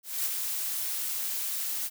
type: noise with ADSR envelope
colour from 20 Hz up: blue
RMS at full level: -28 dBFS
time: 0.03-1.9 s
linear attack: 230 ms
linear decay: 6 ms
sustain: -4 dB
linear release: 41 ms
effects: none